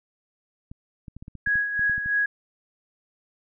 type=clicks; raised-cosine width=5 ms; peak=-27 dBFS; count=12; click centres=0.715 / 1.082 / 1.166 / 1.225 / 1.281 / 1.353 / 1.473 / 1.556 / 1.794 / 1.897 / 1.98 / 2.06 s
type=tone with tremolo; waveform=sine; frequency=1661.2 Hz; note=G#6; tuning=in tune; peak=-19 dBFS; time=1.46-2.26 s; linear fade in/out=5 ms; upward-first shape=sine; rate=3.1 Hz; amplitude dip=60%
effects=none